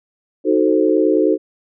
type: chord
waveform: sine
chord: D# diminished seventh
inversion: none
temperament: equal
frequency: 311.1 / 370 / 440 / 523.3 Hz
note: D#4 / F#4 / A4 / C5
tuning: 0 / 0 / 0 / 0 cents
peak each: -16 / -17 / -17 / -20 dBFS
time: 0.44-1.38 s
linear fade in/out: 50 ms
effects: none